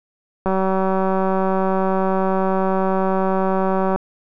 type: click train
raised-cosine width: 1 ms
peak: -7 dBFS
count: 666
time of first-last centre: 0.46-3.96 s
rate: 190 Hz
effects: none